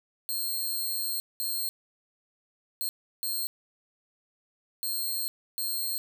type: tone bursts at uneven times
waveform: 5% pulse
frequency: 4227 Hz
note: C8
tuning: 17 cents sharp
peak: -22 dBFS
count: 6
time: 0.29-1.2 / 1.4-1.69 / 2.81-2.89 / 3.23-3.47 / 4.83-5.28 / 5.58-5.98 s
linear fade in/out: 0 ms
effects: none